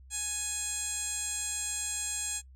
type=tone with band-pass filter; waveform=15% pulse; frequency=833 Hz; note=G#5; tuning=5 cents sharp; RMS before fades=-35 dBFS; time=0.1-2.42 s; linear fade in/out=50 ms; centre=7200 Hz; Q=3.4; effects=noise-tail reverb RT60 0.1 s tail -19 dB re dry + added 65 Hz sine -50 dBFS peak until 2.55 s